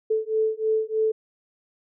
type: beating tone pair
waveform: sine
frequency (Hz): 436.6 / 439.8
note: A4 / A4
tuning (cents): -13 / -1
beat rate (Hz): 3.2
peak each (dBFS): -24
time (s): 0.1-1.12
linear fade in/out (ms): 10
effects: none

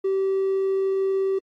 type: tone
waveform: triangle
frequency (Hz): 386.1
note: G4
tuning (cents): -26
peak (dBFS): -17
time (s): 0.04-1.39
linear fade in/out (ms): 10
effects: tanh soft clip ceiling -15 dBFS + AAC 48 kbps

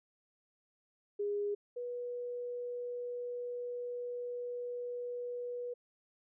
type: tone pair in turn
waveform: sine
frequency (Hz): 409.8 / 487.3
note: G#4 / B4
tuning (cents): -23 / -23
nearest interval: minor third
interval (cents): 300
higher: second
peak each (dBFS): -32 / -37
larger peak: first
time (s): 1.19-1.55 / 1.76-5.74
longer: second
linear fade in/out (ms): 10
effects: none

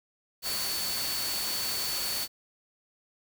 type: tone in noise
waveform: sine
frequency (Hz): 4466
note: C#8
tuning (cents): +12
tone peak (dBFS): -33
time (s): 0.42-2.28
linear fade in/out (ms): 50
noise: white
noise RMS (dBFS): -33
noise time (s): 0.42-2.28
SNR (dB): -3
effects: none

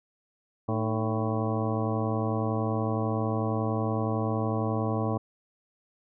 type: harmonic tone with a mistuned harmonic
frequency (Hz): 110.9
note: A2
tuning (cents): +14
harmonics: 1 / 2 / 3 / 4 / 5 / 6 / 7 / 9 / 10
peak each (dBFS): -29 / -32 / -34 / -35 / -36 / -37 / -37 / -39 / -39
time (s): 0.68-5.18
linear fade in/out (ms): 10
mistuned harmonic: 3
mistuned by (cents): -93
effects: none

